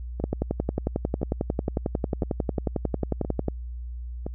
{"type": "two click trains", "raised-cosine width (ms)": 2, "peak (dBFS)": [-17, -11], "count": [5, 37], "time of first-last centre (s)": [[0.2, 4.265], [0.24, 3.483]], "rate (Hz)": [0.984, 11.1], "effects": ["added 60 Hz sine -32 dBFS peak until 4.34 s"]}